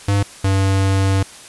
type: tone pair in turn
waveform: square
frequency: 100.4 / 96.85 Hz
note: G2 / G2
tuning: +42 / -20 cents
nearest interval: minor second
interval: 62 cents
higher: first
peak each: -14 dBFS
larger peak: neither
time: 0.08-0.23 / 0.44-1.23 s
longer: second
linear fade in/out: 5 ms
effects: white hiss -39 dBFS RMS until 1.48 s + resampled to 24000 Hz